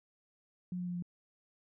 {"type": "tone with pitch steps", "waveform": "sine", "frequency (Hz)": [180, 178.45, 176.91, 175.38], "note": ["F#3", "F3", "F3", "F3"], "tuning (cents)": [-47, 38, 23, 8], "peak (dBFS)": -35, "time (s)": [0.72, 1.024], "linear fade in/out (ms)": 2, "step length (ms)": 76, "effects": []}